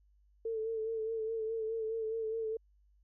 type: tone with vibrato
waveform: sine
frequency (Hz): 445.5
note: A4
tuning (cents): +22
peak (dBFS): -33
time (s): 0.45-2.57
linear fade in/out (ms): 5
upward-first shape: sine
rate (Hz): 4.8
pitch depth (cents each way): 37
effects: added 50 Hz sine -64 dBFS peak until 3.03 s